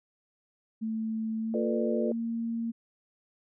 sine tone with pitch glide, 221.5 to 230.1 Hz, A3 to A#3, +12 to -22 cents, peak -29 dBFS, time 0.81-2.72 s, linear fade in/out 20 ms, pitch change +66 cents, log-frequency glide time 1.39-1.72 s
sine chord, B half-diminished seventh, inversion second, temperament equal with one note detuned, 349.2 / 440 / 493.9 / 595.2 Hz, F4 / A4 / B4 / D5, 0 / 0 / 0 / +23 cents, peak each -33 dBFS, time 1.54-2.12 s, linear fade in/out 2 ms
effects none

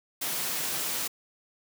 white high-pass noise, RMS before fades -31 dBFS, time 0.21-1.08 s, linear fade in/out 10 ms, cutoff 110 Hz, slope 48 dB/octave, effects none

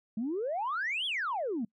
sine exponential two-way sweep, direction up then down, 207.7 to 3458 to 207.7 Hz, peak -29 dBFS, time 0.17-1.65 s, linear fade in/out 5 ms, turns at 1.06 s, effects noise-tail reverb RT60 0.1 s tail -26 dB re dry + tanh soft clip ceiling -26 dBFS

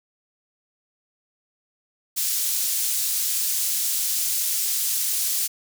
pink high-pass noise, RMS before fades -24 dBFS, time 2.16-5.48 s, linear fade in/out 20 ms, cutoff 6500 Hz, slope 12 dB/octave, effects none

